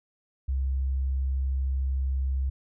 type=tone; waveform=sine; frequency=66.5 Hz; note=C2; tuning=29 cents sharp; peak=-24 dBFS; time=0.48-2.5 s; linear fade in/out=10 ms; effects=none